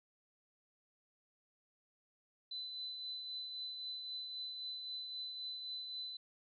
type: tone with tremolo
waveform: sine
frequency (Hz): 4014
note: B7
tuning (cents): +27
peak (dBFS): -40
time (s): 2.51-6.17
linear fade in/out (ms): 5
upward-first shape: triangle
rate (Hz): 3.8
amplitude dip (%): 40
effects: none